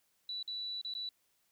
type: tone with dropouts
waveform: sine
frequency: 3951 Hz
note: B7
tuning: in tune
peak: -37 dBFS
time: 0.29-1.09 s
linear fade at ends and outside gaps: 2 ms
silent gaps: 0.428-0.477 / 0.814-0.848 / 0.938-0.95 s
effects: white hiss -75 dBFS RMS until 1.51 s